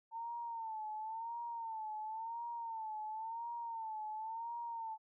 sine tone with vibrato, 899 Hz, A5, 37 cents sharp, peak -40 dBFS, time 0.11-4.98 s, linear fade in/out 50 ms, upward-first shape sine, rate 0.95 Hz, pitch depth 83 cents each way, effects none

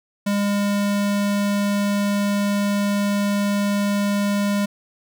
square tone, 202.8 Hz, G#3, 41 cents flat, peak -19 dBFS, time 0.26-4.66 s, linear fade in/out 10 ms, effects none

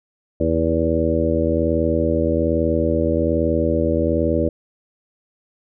harmonic tone with a mistuned harmonic, 81.2 Hz, E2, 26 cents flat, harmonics 1 / 2 / 3 / 4 / 5 / 6 / 7, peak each -23 / -27 / -24 / -22 / -27 / -23 / -23 dBFS, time 0.4-4.49 s, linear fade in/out 5 ms, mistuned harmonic 7, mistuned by +23 cents, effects none

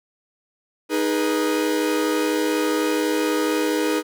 45% pulse chord, G# minor, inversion second, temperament equal with one note detuned, 311.1 / 415.3 / 487.4 Hz, D#4 / G#4 / B4, 0 / 0 / -23 cents, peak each -22 / -25 / -25 dBFS, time 0.89-4.03 s, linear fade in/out 50 ms, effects none

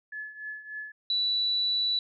sine tone with tremolo, 1716 Hz, A6, 44 cents flat, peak -33 dBFS, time 0.12-0.92 s, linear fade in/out 5 ms, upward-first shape triangle, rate 3.4 Hz, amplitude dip 80%
sine tone, 3951 Hz, B7, in tune, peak -24 dBFS, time 1.1-1.99 s, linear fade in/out 2 ms
effects none

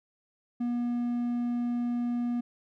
triangle tone, 240.6 Hz, B3, 45 cents flat, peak -25 dBFS, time 0.6-2.41 s, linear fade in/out 10 ms, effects none

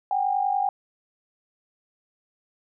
sine tone pair together, 754.6 / 805 Hz, F#5 / G5, +34 / +46 cents, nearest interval minor second, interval 112 cents, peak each -25 / -23 dBFS, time 0.11-0.69 s, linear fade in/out 2 ms, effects none

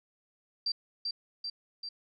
sine tone with echo, 4699 Hz, D8, in tune, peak -28 dBFS, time 0.66-0.72 s, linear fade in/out 5 ms, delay 390 ms, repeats 3, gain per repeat -3 dB, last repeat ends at 1.89 s, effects none

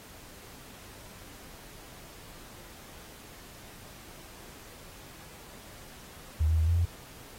sine tone with pitch steps, 77.6 / 80.4 / 79.9 / 84.7 / 85.9 Hz, D#2 / E2 / D#2 / E2 / F2, -4 / -43 / +47 / +48 / -28 cents, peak -22 dBFS, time 6.4-6.855 s, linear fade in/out 10 ms, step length 91 ms, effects pink hiss -50 dBFS RMS until 7.38 s + AAC 48 kbps

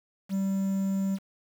triangle tone with quantisation, 194.1 Hz, G3, 17 cents flat, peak -23 dBFS, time 0.29-1.19 s, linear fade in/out 50 ms, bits 8, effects none

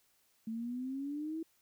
sine exponential sweep, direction up, 220 to 328.8 Hz, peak -36 dBFS, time 0.47-1.43 s, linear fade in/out 5 ms, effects white hiss -72 dBFS RMS until 1.61 s

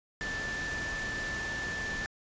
sine tone in noise, 1760 Hz, A6, in tune, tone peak -34 dBFS, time 0.21-2.06 s, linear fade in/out 0 ms, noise pink, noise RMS -39 dBFS, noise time 0.21-2.06 s, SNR +2 dB, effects resampled to 16000 Hz

